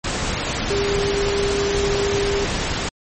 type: tone in noise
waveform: sine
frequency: 401.3 Hz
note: G4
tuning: 41 cents sharp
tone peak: -19 dBFS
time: 0.7-2.45 s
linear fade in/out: 5 ms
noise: pink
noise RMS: -23 dBFS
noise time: 0.04-2.89 s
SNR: +1 dB
effects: MP3 32 kbps